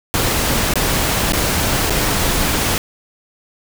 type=noise with dropouts; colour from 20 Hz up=pink; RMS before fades=-17 dBFS; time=0.14-2.78 s; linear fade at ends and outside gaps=0 ms; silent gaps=0.737-0.756 / 1.321-1.334 / 1.897-1.905 s; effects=none